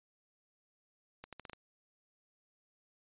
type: accelerating click train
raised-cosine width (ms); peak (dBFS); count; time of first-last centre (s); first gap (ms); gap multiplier
0.3; -30; 6; 1.24-1.532; 87; 0.8
effects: resampled to 8000 Hz